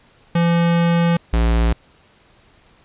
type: tone pair in turn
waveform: square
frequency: 170 / 57.19 Hz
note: F3 / A#1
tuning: -46 / -32 cents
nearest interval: octave + perfect fifth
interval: 1886 cents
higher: first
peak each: -14 dBFS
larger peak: neither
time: 0.35-1.17 / 1.33-1.73 s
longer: first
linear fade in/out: 5 ms
effects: pink hiss -53 dBFS RMS until 2.84 s + resampled to 8000 Hz